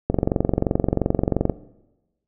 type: click train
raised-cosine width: 2 ms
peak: -5 dBFS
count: 33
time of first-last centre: 0.1-1.497 s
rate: 22.9 Hz
effects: noise-tail reverb RT60 1.0 s tail -17 dB re dry